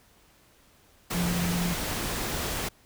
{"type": "tone in noise", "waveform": "sine", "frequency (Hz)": 174.61, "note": "F3", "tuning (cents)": 0, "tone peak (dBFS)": -26, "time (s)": [1.14, 1.74], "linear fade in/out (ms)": 10, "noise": "pink", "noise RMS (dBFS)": -31, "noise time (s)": [1.1, 2.69], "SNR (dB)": 2, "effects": ["pink hiss -60 dBFS RMS until 2.85 s"]}